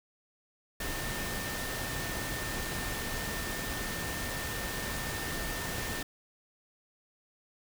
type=tone in noise; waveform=sine; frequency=1800 Hz; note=A6; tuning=39 cents sharp; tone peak=-41 dBFS; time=0.8-6.03 s; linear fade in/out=5 ms; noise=pink; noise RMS=-36 dBFS; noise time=0.8-6.03 s; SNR=-8 dB; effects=none